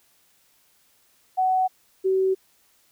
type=tone pair in turn; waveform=sine; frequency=748 / 380 Hz; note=F#5 / F#4; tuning=+19 / +46 cents; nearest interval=octave; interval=1173 cents; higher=first; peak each=-18 dBFS; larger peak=neither; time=1.37-1.68 / 2.04-2.35 s; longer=neither; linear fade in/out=20 ms; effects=white hiss -62 dBFS RMS until 2.91 s